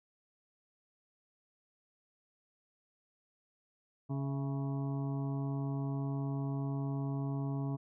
harmonic tone with a mistuned harmonic, 138.59 Hz, C#3, in tune, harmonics 1 / 2 / 3 / 5 / 6 / 7 / 8, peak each -34 / -39 / -48 / -49 / -54 / -53 / -55 dBFS, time 4.09-7.77 s, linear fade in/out 20 ms, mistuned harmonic 5, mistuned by -55 cents, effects none

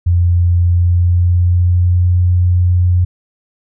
sine tone with pitch glide, 87.31 to 89.25 Hz, F2 to F2, 0 to +38 cents, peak -8 dBFS, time 0.06-3.05 s, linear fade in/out 10 ms, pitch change +38 cents, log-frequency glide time 0.6-2.12 s, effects none

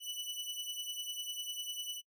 sawtooth beating tone pair, 2960 / 2970 Hz, F#7 / F#7, 0 / +6 cents, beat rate 10 Hz, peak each -40 / -38 dBFS, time 0-2.02 s, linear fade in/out 50 ms, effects noise-tail reverb RT60 0.1 s tail -26 dB re dry

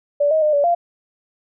sine tone with pitch steps, 579 / 630 / 607 / 574 / 691 Hz, D5 / D#5 / D#5 / D5 / F5, -25 / +21 / -43 / -40 / -19 cents, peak -13 dBFS, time 0.2-0.75 s, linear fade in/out 10 ms, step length 110 ms, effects none

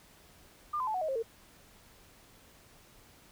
sine tone with pitch steps, 1200 / 1020.8 / 868.4 / 738.7 / 628.4 / 534.5 / 454.7 Hz, D6 / C6 / A5 / F#5 / D#5 / C5 / A#4, +37 / -43 / -23 / -3 / +17 / +37 / -43 cents, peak -30 dBFS, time 0.73-1.227 s, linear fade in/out 10 ms, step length 71 ms, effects pink hiss -59 dBFS RMS until 3.31 s

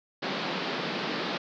pink band-pass noise, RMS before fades -32 dBFS, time 0.22-1.38 s, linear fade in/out 10 ms, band 160 to 4800 Hz, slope 48 dB/octave, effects none

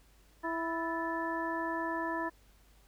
harmonic tone with a mistuned harmonic, 329.6 Hz, E4, in tune, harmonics 1 / 2 / 3 / 4 / 5, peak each -37 / -40 / -36 / -46 / -39 dBFS, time 0.43-2.3 s, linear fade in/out 20 ms, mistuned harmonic 5, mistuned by +100 cents, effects added 50 Hz sine -61 dBFS peak until 2.87 s + pink hiss -66 dBFS RMS until 2.87 s

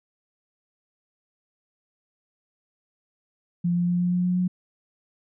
sine tone with pitch steps, 173.9 / 175.11 / 176.33 / 177.55 / 178.79 / 180.03 / 181.28 Hz, F3 / F3 / F3 / F3 / F3 / F#3 / F#3, -7 / +5 / +17 / +29 / +41 / -47 / -35 cents, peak -20 dBFS, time 3.64-4.48 s, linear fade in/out 10 ms, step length 120 ms, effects none

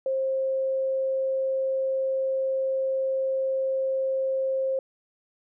sine tone, 531 Hz, C5, 25 cents sharp, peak -23 dBFS, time 0.06-4.79 s, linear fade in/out 2 ms, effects none

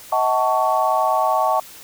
sine tone cluster, 636 / 752 / 882 / 1120 Hz, D#5 / F#5 / A5 / C#6, +38 / +28 / +4 / +18 cents, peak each -21 dBFS, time 0.12-1.6 s, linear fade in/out 5 ms, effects white hiss -41 dBFS RMS until 1.83 s

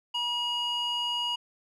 square tone with band-pass filter, 960 Hz, B5, 49 cents flat, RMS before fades -30 dBFS, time 0.14-1.36 s, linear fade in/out 10 ms, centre 2500 Hz, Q 3.5, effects none

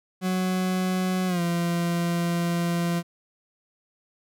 40% pulse tone with pitch glide, 185 to 171.62 Hz, F#3 to F3, 0 to -30 cents, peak -22 dBFS, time 0.21-3.03 s, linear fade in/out 50 ms, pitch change -130 cents, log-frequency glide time 1.27-1.41 s, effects none

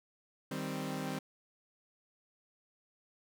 sawtooth chord, C minor, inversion first, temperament equal, 155.56 / 196 / 261.6 Hz, Eb3 / G3 / C4, 0 / 0 / 0 cents, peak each -37 / -37 / -36 dBFS, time 0.51-1.19 s, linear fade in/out 5 ms, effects none

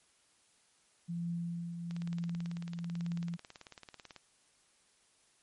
sine tone with tremolo, 170.7 Hz, F3, 39 cents flat, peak -33 dBFS, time 1.08-3.37 s, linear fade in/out 20 ms, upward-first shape triangle, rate 1.1 Hz, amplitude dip 50%
click train, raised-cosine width 0.2 ms, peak -31 dBFS, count 42, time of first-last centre 1.91-4.163 s, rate 18.2 Hz
effects white hiss -69 dBFS RMS until 5.42 s + MP3 48 kbps

